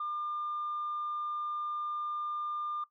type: tone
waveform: sine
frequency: 1200 Hz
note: D6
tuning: 37 cents sharp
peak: -32 dBFS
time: 0-2.84 s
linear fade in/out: 5 ms
effects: noise-tail reverb RT60 0.1 s tail -17 dB re dry + tanh soft clip ceiling -29 dBFS